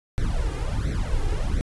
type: noise with flanger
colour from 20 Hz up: brown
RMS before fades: -24 dBFS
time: 0.18-1.61 s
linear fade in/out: 0 ms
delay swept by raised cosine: 0.5 to 2.5 ms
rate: 1.4 Hz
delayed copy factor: +0.95
effects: resampled to 24000 Hz